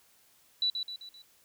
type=tone with echo; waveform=sine; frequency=3951 Hz; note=B7; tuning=in tune; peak=-25 dBFS; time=0.62-0.7 s; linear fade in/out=2 ms; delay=130 ms; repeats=4; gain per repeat=-6 dB; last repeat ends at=1.22 s; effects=white hiss -64 dBFS RMS until 1.44 s